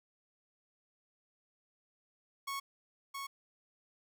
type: tone with echo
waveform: sawtooth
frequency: 1104 Hz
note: C#6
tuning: 7 cents flat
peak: -33 dBFS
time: 2.47-2.6 s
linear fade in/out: 10 ms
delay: 670 ms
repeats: 1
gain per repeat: -3 dB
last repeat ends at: 3.27 s
effects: none